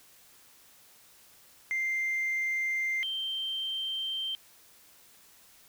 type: tone pair in turn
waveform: sine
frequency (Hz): 2093 / 3136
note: C7 / G7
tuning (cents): 0 / 0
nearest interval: perfect fifth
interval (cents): 700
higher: second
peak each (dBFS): -26 / -30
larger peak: first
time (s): 1.71-3.03 / 3.03-4.35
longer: neither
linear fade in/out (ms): 0
effects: tanh soft clip ceiling -25 dBFS + white hiss -58 dBFS RMS until 5.68 s